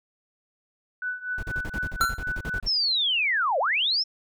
sine tone with tremolo, 1491 Hz, F#6, 13 cents sharp, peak -25 dBFS, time 1.02-2.6 s, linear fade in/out 2 ms, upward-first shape triangle, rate 4.1 Hz, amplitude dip 90%
brown noise bursts, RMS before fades -32 dBFS, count 15, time 1.38-2.675 s, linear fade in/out 2 ms, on 49 ms, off 40 ms
square tone with exponential decay, 1363 Hz, F6, 43 cents flat, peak -17 dBFS, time 2.01-2.24 s, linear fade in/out 0 ms, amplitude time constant 50 ms
sine linear two-way sweep, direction down then up, 5490 to 493.9 to 5490 Hz, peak -21 dBFS, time 2.66-4.04 s, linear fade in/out 20 ms, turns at 3.59 s
effects none

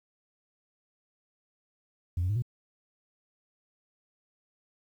sine tone with pitch steps, 87.1 / 91.2 / 104.9 / 121.8 Hz, F2 / F#2 / G#2 / B2, -4 / -24 / +18 / -24 cents, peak -24 dBFS, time 2.17-2.422 s, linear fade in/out 5 ms, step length 63 ms, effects tanh soft clip ceiling -23 dBFS + 10-bit

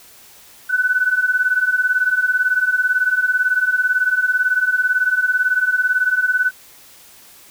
sine beating tone pair, 1486 / 1504 Hz, F#6 / F#6, +7 / +28 cents, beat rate 18 Hz, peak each -19 / -16 dBFS, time 0.69-6.51 s, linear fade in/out 20 ms, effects white hiss -45 dBFS RMS until 7.5 s

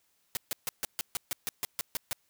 white noise bursts, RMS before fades -32 dBFS, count 12, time 0.35-2.13 s, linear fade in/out 0 ms, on 20 ms, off 140 ms, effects white hiss -72 dBFS RMS until 2.29 s

